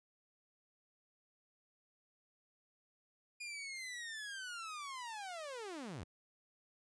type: linear sweep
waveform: sawtooth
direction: down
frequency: 2444 to 65.2 Hz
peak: -40 dBFS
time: 3.4-6.04 s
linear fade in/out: 10 ms
effects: resampled to 22050 Hz